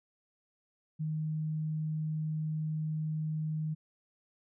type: tone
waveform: sine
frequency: 155.56 Hz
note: D#3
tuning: in tune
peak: -31 dBFS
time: 0.99-3.75 s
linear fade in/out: 20 ms
effects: none